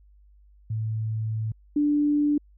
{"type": "tone pair in turn", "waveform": "sine", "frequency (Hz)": [110, 293.7], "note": ["A2", "D4"], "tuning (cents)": [0, 0], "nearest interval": "octave + perfect fourth", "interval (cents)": 1700, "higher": "second", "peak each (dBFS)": [-25, -19], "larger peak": "second", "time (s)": [[0.7, 1.52], [1.76, 2.38]], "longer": "first", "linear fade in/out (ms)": 5, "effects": ["added 50 Hz sine -52 dBFS peak until 2.57 s"]}